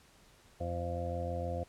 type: harmonic tone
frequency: 86.5 Hz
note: F2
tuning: 16 cents flat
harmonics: 1 / 2 / 3 / 4 / 6 / 7 / 8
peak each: -37 / -45 / -47 / -47 / -39 / -46 / -41 dBFS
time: 0.6-1.64 s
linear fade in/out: 10 ms
effects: pink hiss -62 dBFS RMS until 1.68 s + low-pass 11000 Hz 12 dB/octave